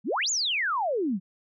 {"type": "exponential two-way sweep", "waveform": "sine", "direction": "up then down", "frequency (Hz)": [171, 7290, 171], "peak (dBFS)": -24, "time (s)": [0.04, 1.2], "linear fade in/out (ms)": 50, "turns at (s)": 0.3, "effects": []}